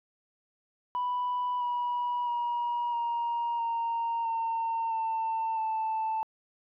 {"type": "tone with pitch steps", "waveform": "sine", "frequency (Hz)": [987.8, 972, 956.4, 941, 925.9, 911.1, 896.4, 882.1], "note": ["B5", "B5", "A#5", "A#5", "A#5", "A#5", "A5", "A5"], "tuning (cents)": [0, -28, 44, 16, -12, -40, 32, 4], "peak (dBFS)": -26, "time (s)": [0.95, 6.23], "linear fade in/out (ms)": 0, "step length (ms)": 660, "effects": ["tanh soft clip ceiling -25 dBFS"]}